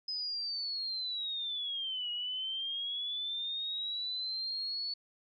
sine linear two-way sweep, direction down then up, 5070 to 2889 to 4450 Hz, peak -34 dBFS, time 0.08-4.94 s, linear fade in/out 5 ms, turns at 2.1 s, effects none

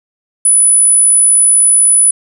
sine tone, 9956 Hz, D#9, in tune, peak -5 dBFS, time 0.45-2.11 s, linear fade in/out 5 ms, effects none

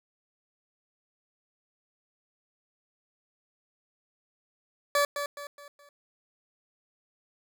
20% pulse tone with echo, 575 Hz, D5, 37 cents flat, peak -17 dBFS, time 4.95-5.05 s, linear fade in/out 2 ms, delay 210 ms, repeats 4, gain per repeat -8 dB, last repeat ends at 5.89 s, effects none

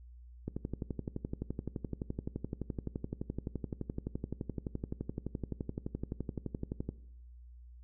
click train, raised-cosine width 3 ms, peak -23 dBFS, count 76, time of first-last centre 0.48-6.89 s, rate 11.7 Hz, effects noise-tail reverb RT60 0.8 s tail -20 dB re dry + added 60 Hz sine -50 dBFS peak until 7.83 s

